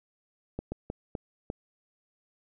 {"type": "slowing click train", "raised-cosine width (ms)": 2, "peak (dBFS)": -20, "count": 5, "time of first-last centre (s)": [0.59, 1.501], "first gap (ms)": 130, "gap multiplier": 1.39, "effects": []}